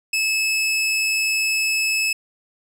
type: tone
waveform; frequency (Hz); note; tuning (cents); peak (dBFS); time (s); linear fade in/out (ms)
sawtooth; 2599; E7; -25; -15; 0.13-2.13; 5
effects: low-pass 12000 Hz 12 dB/octave